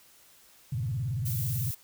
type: tone with vibrato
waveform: sine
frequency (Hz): 119.4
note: A#2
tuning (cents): +42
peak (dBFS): -28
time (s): 0.72-1.71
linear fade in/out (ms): 5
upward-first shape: square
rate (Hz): 18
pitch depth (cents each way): 250
type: noise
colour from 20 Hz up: violet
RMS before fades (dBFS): -36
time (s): 1.25-1.75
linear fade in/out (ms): 10
effects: white hiss -58 dBFS RMS until 1.83 s